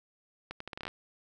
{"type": "accelerating click train", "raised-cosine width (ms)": 0.3, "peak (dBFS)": -23, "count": 10, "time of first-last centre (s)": [0.51, 0.88], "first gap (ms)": 94, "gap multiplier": 0.77, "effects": []}